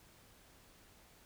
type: silence
effects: pink hiss -63 dBFS RMS until 1.25 s